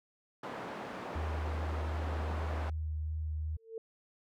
white band-pass noise, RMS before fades -42 dBFS, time 0.43-2.7 s, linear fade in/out 5 ms, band 140 to 1000 Hz, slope 12 dB/octave
sine tone with vibrato, 77.78 Hz, D#2, in tune, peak -33 dBFS, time 1.15-3.57 s, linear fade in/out 10 ms, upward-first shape sine, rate 2.6 Hz, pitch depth 15 cents each way
sine tone with exponential growth, 450 Hz, A4, 39 cents sharp, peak -35 dBFS, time 3.55-3.78 s, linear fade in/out 2 ms, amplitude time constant 50 ms
effects none

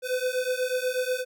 square beating tone pair, 502 / 510.2 Hz, B4 / C5, +28 / -44 cents, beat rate 8.2 Hz, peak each -29 dBFS, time 0.02-1.25 s, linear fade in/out 50 ms, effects none

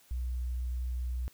sine tone, 61.74 Hz, B1, in tune, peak -31 dBFS, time 0.11-1.28 s, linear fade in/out 0 ms, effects white hiss -62 dBFS RMS until 1.33 s

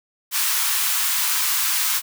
white high-pass noise, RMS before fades -21 dBFS, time 0.31-2.02 s, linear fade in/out 50 ms, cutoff 890 Hz, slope 48 dB/octave, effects none

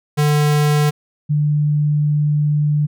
square / sine tone pair in turn, 148.6 / 148.6 Hz, D3 / D3, +21 / +21 cents, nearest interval unison, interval 0 cents, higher neither, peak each -13 dBFS, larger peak neither, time 0.17-0.91 / 1.29-2.87 s, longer second, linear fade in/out 20 ms, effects none

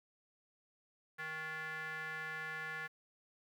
square tone with band-pass filter, 157.3 Hz, D#3, 19 cents sharp, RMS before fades -43 dBFS, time 1.18-2.88 s, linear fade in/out 20 ms, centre 1700 Hz, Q 4.7, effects 11-bit

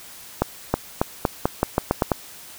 accelerating click train, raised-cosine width 1 ms, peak -3 dBFS, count 10, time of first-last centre 0.42-2.118 s, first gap 320 ms, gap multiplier 0.86, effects white hiss -42 dBFS RMS until 2.58 s

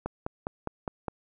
click train, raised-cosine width 1 ms, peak -17 dBFS, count 6, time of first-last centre 0.06-1.082 s, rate 4.89 Hz, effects none

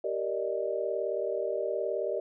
sine chord, Eb major seventh, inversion first, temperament just, 388.9 / 466.7 / 583.4 / 622.3 Hz, G4 / Bb4 / D5 / Eb5, -14 / +2 / -12 / 0 cents, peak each -34 dBFS, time 0.04-2.2 s, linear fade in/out 5 ms, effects none

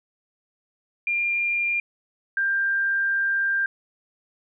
sine tone pair in turn, 2398 / 1589 Hz, D7 / G6, +36 / +23 cents, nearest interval perfect fifth, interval 713 cents, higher first, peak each -21 / -20 dBFS, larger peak second, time 1.07-1.8 / 2.37-3.66 s, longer second, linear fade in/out 2 ms, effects none

